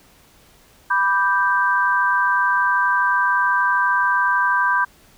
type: chord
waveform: sine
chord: G major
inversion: first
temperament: equal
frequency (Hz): 987.8 / 1174.7 / 1568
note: B5 / D6 / G6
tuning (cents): 0 / 0 / 0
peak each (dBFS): -19 / -23 / -18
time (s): 0.9-4.85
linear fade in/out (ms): 10
effects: pink hiss -52 dBFS RMS until 5.17 s